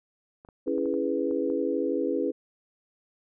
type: clicks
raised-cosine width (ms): 1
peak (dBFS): -34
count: 8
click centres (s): 0.449 / 0.488 / 0.678 / 0.781 / 0.857 / 0.94 / 1.311 / 1.501
type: chord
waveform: sine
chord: C# minor seventh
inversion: none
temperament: equal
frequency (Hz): 277.2 / 329.6 / 415.3 / 493.9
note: C#4 / E4 / G#4 / B4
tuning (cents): 0 / 0 / 0 / 0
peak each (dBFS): -30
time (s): 0.66-2.32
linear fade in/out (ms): 20
effects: none